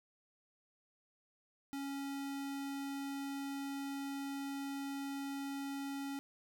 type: tone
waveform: square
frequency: 277.2 Hz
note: C#4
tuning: in tune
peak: -40 dBFS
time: 1.73-6.19 s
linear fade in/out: 0 ms
effects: none